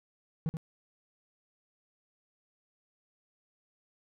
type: tone with echo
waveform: triangle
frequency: 160 Hz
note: D#3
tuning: 49 cents sharp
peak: -26 dBFS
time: 0.46-0.49 s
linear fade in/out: 0 ms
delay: 79 ms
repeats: 1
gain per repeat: -5 dB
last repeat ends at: 0.569 s
effects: none